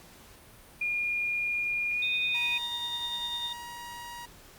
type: tone with pitch glide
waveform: sine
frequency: 2423 to 2481 Hz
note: D#7 to D#7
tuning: -47 to -6 cents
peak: -27 dBFS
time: 0.81-2.58 s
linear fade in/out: 5 ms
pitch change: +41 cents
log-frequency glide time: 1.91-2.06 s
type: tone with tremolo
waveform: sine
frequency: 3654 Hz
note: A#7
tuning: 35 cents flat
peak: -30 dBFS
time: 2.02-3.53 s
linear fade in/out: 5 ms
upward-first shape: sine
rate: 10 Hz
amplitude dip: 40%
type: tone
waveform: sawtooth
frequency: 952 Hz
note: A#5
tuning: 36 cents sharp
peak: -36 dBFS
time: 2.34-4.26 s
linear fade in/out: 10 ms
effects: pink hiss -53 dBFS RMS until 4.58 s + Opus 48 kbps